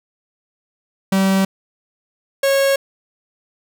45% pulse tone pair in turn, 192.6 / 548.5 Hz, G3 / C#5, -30 / -18 cents, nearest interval octave + tritone, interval 1812 cents, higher second, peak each -13 dBFS, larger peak neither, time 1.12-1.45 / 2.43-2.76 s, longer neither, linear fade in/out 5 ms, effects none

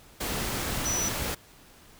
sine tone in noise, 5920 Hz, F#8, in tune, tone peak -27 dBFS, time 0.85-1.09 s, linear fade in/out 10 ms, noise pink, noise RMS -31 dBFS, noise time 0.2-1.35 s, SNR +1 dB, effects pink hiss -54 dBFS RMS until 1.99 s

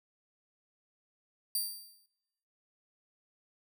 5% pulse tone with exponential decay, 4699 Hz, D8, in tune, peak -21 dBFS, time 1.55-2.06 s, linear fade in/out 2 ms, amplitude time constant 110 ms, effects noise-tail reverb RT60 1.0 s tail -23 dB re dry

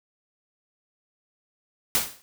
white noise with exponential decay, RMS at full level -19 dBFS, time 1.95-2.22 s, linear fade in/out 0 ms, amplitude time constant 57 ms, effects none

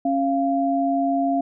sine tone pair together, 274.5 / 691.7 Hz, C#4 / F5, -17 / -17 cents, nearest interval octave + major third, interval 1600 cents, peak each -21 / -21 dBFS, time 0.05-1.41 s, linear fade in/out 5 ms, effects none

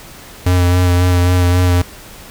square tone with vibrato, 89.4 Hz, F2, 41 cents sharp, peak -10 dBFS, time 0.46-1.82 s, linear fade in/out 5 ms, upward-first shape sine, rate 3.7 Hz, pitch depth 22 cents each way, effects pink hiss -36 dBFS RMS until 2.3 s

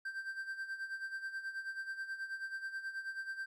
triangle tone with tremolo, 1568 Hz, G6, in tune, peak -35 dBFS, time 0.05-3.46 s, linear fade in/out 5 ms, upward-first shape sine, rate 9.3 Hz, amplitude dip 70%, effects none

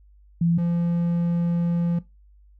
sine / triangle tone pair in turn, 169.1 / 171.36 Hz, E3 / F3, +44 / -33 cents, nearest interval unison, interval 23 cents, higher second, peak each -17 / -18 dBFS, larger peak first, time 0.41-0.58 / 0.58-1.99 s, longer second, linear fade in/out 5 ms, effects noise-tail reverb RT60 0.2 s tail -17 dB re dry + added 50 Hz sine -50 dBFS peak until 2.59 s

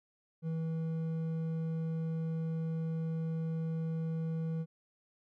triangle tone with hard clipping, 162 Hz, E3, 30 cents flat, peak -34 dBFS, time 0.42-4.66 s, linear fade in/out 50 ms, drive 9 dB, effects none

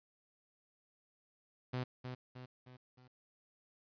sawtooth tone with echo, 126.5 Hz, B2, 42 cents sharp, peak -32 dBFS, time 1.73-1.84 s, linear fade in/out 10 ms, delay 310 ms, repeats 4, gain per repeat -6 dB, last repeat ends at 3.08 s, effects resampled to 11025 Hz + 12-bit

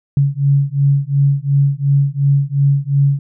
sine beating tone pair, 138.8 / 141.6 Hz, C#3 / C#3, +3 / +37 cents, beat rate 2.8 Hz, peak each -14 dBFS, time 0.17-3.19 s, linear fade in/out 2 ms, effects none

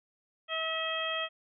harmonic tone, 644 Hz, E5, 41 cents flat, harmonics 1 / 2 / 3 / 4 / 5, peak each -37 / -37 / -38 / -38 / -35 dBFS, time 0.48-1.29 s, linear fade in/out 50 ms, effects none

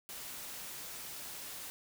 white noise, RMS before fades -45 dBFS, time 0.09-1.7 s, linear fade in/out 0 ms, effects none

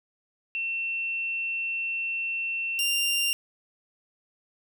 sine / sawtooth tone pair in turn, 2700 / 2786 Hz, E7 / F7, +41 / -5 cents, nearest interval minor second, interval 54 cents, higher second, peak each -27 / -20 dBFS, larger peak second, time 0.55-2.79 / 2.79-3.33 s, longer first, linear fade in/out 0 ms, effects none

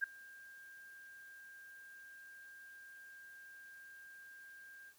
sine tone with ADSR envelope, 1600 Hz, G6, 35 cents sharp, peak -29 dBFS, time 0.01-4.94 s, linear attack 28 ms, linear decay 4 ms, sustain -24 dB, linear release 59 ms, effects white hiss -68 dBFS RMS until 4.98 s

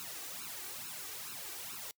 white noise with flanger, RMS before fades -44 dBFS, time 0-1.91 s, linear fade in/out 0 ms, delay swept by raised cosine 0.74 to 2.64 ms, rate 2.3 Hz, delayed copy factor +0.85, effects noise-tail reverb RT60 0.1 s tail -25 dB re dry + high-pass 100 Hz 12 dB/octave

